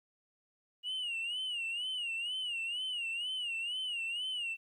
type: tone with vibrato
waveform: sine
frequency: 2867 Hz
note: F7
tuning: 45 cents sharp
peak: -32 dBFS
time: 0.83-4.57 s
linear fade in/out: 50 ms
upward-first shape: sine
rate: 2.1 Hz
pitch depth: 120 cents each way
effects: tanh soft clip ceiling -33 dBFS + 12-bit